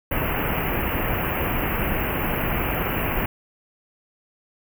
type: band-stop noise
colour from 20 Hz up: pink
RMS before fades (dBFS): -24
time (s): 0.11-3.26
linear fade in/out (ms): 5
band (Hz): 2900 to 12000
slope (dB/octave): 96
effects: none

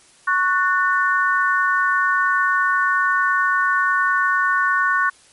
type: chord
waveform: sine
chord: F# minor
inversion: second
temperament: equal with one note detuned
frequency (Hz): 1108.7 / 1480 / 1801.1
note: C#6 / F#6 / A6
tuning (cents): 0 / 0 / +40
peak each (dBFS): -19 / -18 / -23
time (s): 0.27-5.1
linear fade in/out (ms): 10
effects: white hiss -51 dBFS RMS until 5.32 s + MP3 48 kbps

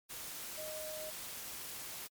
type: tone in noise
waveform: sine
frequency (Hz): 620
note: D#5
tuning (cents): -6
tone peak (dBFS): -43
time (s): 0.57-1.11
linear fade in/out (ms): 20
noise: white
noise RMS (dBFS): -45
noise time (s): 0.09-2.08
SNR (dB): -1
effects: MP3 96 kbps

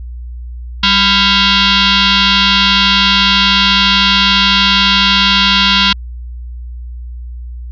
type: tone with frequency modulation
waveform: sine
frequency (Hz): 193.8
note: G3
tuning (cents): -20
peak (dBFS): -7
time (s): 0.83-5.93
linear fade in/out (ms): 5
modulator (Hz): 598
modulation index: 7
effects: added 60 Hz sine -23 dBFS peak until 7.71 s

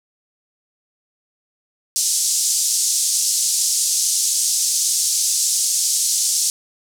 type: band-pass noise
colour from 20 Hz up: pink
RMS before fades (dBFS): -19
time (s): 1.96-6.5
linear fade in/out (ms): 0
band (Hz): 5500 to 9600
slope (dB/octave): 24
effects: none

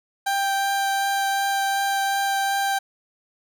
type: tone with vibrato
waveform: 30% pulse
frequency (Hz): 788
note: G5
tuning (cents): +9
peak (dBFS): -18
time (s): 0.26-2.79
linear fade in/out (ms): 10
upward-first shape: triangle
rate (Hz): 2.7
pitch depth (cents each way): 9
effects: none

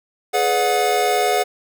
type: tone cluster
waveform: square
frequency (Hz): 420.5 / 498.3 / 578 / 727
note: G#4 / B4 / D5 / F#5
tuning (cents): +22 / +15 / -28 / -31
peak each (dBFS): -22 / -25 / -27 / -19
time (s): 0.33-1.44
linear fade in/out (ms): 20
effects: none

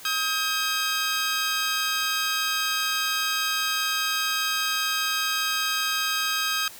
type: tone pair together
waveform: 15% pulse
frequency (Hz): 1267 / 1600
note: D#6 / G6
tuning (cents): +31 / +35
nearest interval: major third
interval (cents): 404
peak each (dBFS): -20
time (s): 0.05-6.68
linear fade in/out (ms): 2
effects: white hiss -44 dBFS RMS until 6.79 s

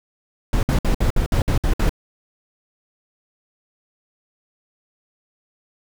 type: noise bursts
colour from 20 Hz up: brown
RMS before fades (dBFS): -17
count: 9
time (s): 0.53-1.894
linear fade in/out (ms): 2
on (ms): 100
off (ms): 58
effects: none

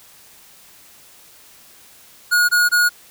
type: tone bursts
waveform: square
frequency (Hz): 1444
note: F#6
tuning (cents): -43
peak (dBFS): -13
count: 3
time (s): 2.31-2.894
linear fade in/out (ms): 20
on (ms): 180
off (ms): 22
effects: white hiss -47 dBFS RMS until 3.1 s

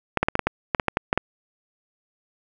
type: clicks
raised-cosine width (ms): 0.5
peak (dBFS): -4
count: 12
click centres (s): 0.173 / 0.23 / 0.285 / 0.354 / 0.393 / 0.47 / 0.748 / 0.798 / 0.883 / 0.971 / 1.129 / 1.176
effects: none

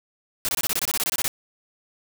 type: noise bursts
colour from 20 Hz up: white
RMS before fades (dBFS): -24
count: 14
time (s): 0.45-1.28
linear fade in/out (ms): 0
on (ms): 37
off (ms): 24
effects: none

